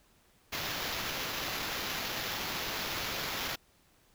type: noise with sample-and-hold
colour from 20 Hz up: violet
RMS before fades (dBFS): -36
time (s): 0.52-3.56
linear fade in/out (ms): 10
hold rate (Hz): 8820
effects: pink hiss -66 dBFS RMS until 4.14 s